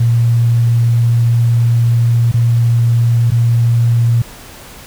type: tone with dropouts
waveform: sine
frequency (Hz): 117.5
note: A#2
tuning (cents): +14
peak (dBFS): -8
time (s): 0-4.22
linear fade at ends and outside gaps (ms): 5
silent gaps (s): 2.316-2.34 / 3.305-3.318
effects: pink hiss -35 dBFS RMS until 4.86 s